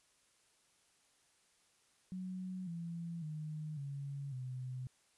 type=tone with pitch steps; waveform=sine; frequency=185 / 168.67 / 153.78 / 140.2 / 127.83 Hz; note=F#3 / E3 / D#3 / C#3 / C3; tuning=0 / +40 / -20 / +20 / -40 cents; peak=-40 dBFS; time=2.12-4.87 s; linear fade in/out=0 ms; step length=550 ms; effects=white hiss -72 dBFS RMS until 5.17 s + resampled to 24000 Hz